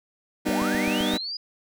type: chord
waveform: sawtooth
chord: G augmented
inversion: none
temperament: just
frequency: 196 / 245 / 306.2 Hz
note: G3 / B3 / D#4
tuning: 0 / -14 / -28 cents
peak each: -24 / -23 / -23 dBFS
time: 0.45-1.18 s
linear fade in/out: 20 ms
type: linear sweep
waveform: sine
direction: up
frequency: 277.1 to 4978 Hz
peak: -29 dBFS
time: 0.46-1.37 s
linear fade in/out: 5 ms
type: click train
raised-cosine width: 3 ms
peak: -23 dBFS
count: 6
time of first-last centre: 0.49-1.138 s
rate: 7.72 Hz
effects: none